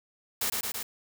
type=noise with echo; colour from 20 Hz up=white; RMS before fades=-29 dBFS; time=0.41-0.5 s; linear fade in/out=5 ms; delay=110 ms; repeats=3; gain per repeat=-2 dB; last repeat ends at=0.83 s; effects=none